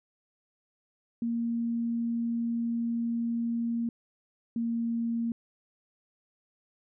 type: tone pair in turn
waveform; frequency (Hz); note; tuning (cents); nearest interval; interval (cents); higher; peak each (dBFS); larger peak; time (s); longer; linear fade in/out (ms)
sine; 233.1 / 231.9; A#3 / A#3; 0 / -9; unison; 9; first; -27; neither; 1.22-3.89 / 4.56-5.32; first; 2
effects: none